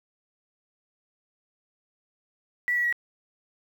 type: tone with pitch steps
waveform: sine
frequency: 1953 / 1935 / 1917.2 Hz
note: B6 / B6 / A#6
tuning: -20 / -36 / +48 cents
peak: -22 dBFS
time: 2.68-2.926 s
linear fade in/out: 0 ms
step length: 82 ms
effects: 8-bit